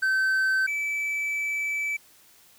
triangle tone pair in turn, 1541 / 2309 Hz, G6 / D7, -30 / -30 cents, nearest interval perfect fifth, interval 700 cents, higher second, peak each -19 / -24 dBFS, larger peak first, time 0.02-0.67 / 0.67-1.97 s, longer second, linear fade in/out 10 ms, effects white hiss -56 dBFS RMS until 2.58 s

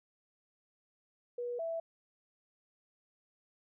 sine tone pair in turn, 484.1 / 660.5 Hz, B4 / E5, -35 / +3 cents, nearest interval perfect fourth, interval 538 cents, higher second, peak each -35 / -34 dBFS, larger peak second, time 1.38-1.59 / 1.59-1.8 s, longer neither, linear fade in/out 5 ms, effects none

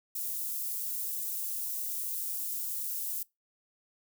white high-pass noise, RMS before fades -35 dBFS, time 0.15-3.23 s, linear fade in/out 5 ms, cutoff 11000 Hz, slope 12 dB/octave, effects noise-tail reverb RT60 0.2 s tail -23 dB re dry

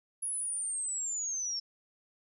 sine linear sweep, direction down, 10550 to 5370 Hz, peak -32 dBFS, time 0.22-1.6 s, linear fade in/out 10 ms, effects none

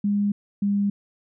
sine tone pair in turn, 203.8 / 201.8 Hz, G#3 / G#3, -32 / -49 cents, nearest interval unison, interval 17 cents, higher first, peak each -19 dBFS, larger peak neither, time 0.04-0.32 / 0.62-0.9 s, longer neither, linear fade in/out 5 ms, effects none

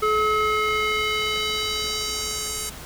square tone with band-pass filter sweep, 428.4 Hz, A4, 46 cents flat, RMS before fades -24 dBFS, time 0.02-2.7 s, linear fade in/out 10 ms, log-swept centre 1100 to 8800 Hz, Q 1.5, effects added 60 Hz sine -43 dBFS peak until 2.85 s + pink hiss -39 dBFS RMS until 2.85 s

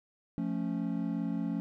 triangle chord, F augmented, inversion none, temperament equal, 174.61 / 220 / 277.2 Hz, F3 / A3 / C#4, 0 / 0 / 0 cents, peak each -33 dBFS, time 0.38-1.6 s, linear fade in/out 0 ms, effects none

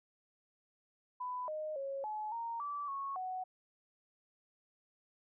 sine tone with pitch steps, 997 / 617 / 548 / 854 / 927 / 1158 / 1102 / 743 Hz, B5 / D#5 / C#5 / G#5 / A#5 / D6 / C#6 / F#5, +16 / -15 / -20 / +48 / -10 / -25 / -11 / +7 cents, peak -37 dBFS, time 1.2-3.44 s, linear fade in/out 10 ms, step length 280 ms, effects none

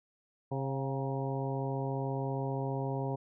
harmonic tone with a mistuned harmonic, 134.9 Hz, C#3, 47 cents flat, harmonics 1 / 2 / 3 / 4 / 5 / 6 / 7, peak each -34 / -40 / -39 / -41 / -43 / -45 / -43 dBFS, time 0.51-3.16 s, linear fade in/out 10 ms, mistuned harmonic 5, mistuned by +54 cents, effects none

